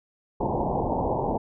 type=low-pass noise; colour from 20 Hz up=white; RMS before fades=-26 dBFS; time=0.4-1.38 s; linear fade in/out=10 ms; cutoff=960 Hz; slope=96 dB/octave; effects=none